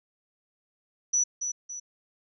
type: tone with echo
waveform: sine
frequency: 5920 Hz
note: F#8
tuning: in tune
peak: -21 dBFS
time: 1.13-1.24 s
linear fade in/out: 10 ms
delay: 280 ms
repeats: 2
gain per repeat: -7 dB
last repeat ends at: 1.8 s
effects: none